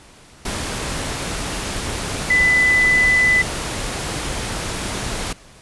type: tone in noise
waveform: sine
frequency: 2000 Hz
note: B6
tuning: 21 cents sharp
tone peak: -12 dBFS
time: 2.3-3.42 s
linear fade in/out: 5 ms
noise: pink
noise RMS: -25 dBFS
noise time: 0.45-5.33 s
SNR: +10 dB
effects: pink hiss -46 dBFS RMS until 5.61 s + resampled to 24000 Hz